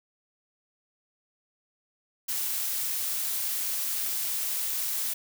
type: noise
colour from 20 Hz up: blue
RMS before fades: -30 dBFS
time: 2.28-5.14 s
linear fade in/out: 10 ms
effects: none